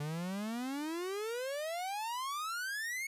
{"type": "exponential sweep", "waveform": "45% pulse", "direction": "up", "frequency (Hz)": [143.9, 2217], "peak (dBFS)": -36, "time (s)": [0, 3.07], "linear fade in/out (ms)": 5, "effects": ["resampled to 32000 Hz"]}